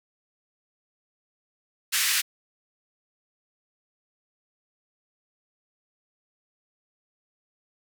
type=band-pass noise; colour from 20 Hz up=pink; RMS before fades=-24 dBFS; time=1.92-2.22 s; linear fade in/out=20 ms; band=1700 to 16000 Hz; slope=24 dB/octave; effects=none